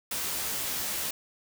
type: noise with comb filter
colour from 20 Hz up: white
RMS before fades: -32 dBFS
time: 0.11-1.11 s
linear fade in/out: 5 ms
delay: 15 ms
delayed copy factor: +0.65
effects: none